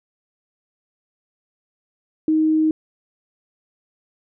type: tone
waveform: sine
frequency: 313.4 Hz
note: D#4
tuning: 13 cents sharp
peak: -14 dBFS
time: 2.28-2.71 s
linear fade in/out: 2 ms
effects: none